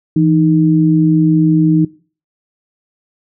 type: tone pair together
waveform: sine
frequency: 164.7 / 310.5 Hz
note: E3 / D#4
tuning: -1 / -3 cents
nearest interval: major seventh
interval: 1098 cents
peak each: -11 dBFS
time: 0.16-1.85 s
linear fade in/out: 5 ms
effects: noise-tail reverb RT60 0.4 s tail -21 dB re dry